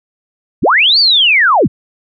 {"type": "linear two-way sweep", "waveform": "sine", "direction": "up then down", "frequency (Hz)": [51.91, 4707, 51.91], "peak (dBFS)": -6, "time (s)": [0.62, 1.68], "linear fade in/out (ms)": 20, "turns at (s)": 0.99, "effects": []}